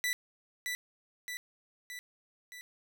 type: tone with echo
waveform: sawtooth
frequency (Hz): 1975.5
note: B6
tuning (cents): 0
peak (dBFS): -26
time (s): 0.04-0.13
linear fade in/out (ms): 0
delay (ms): 620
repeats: 4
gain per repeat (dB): -4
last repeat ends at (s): 2.61
effects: none